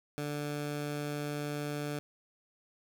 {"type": "tone", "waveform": "15% pulse", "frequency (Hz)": 146.83, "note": "D3", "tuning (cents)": 0, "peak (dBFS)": -28, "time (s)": [0.18, 1.99], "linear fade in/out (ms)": 0, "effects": []}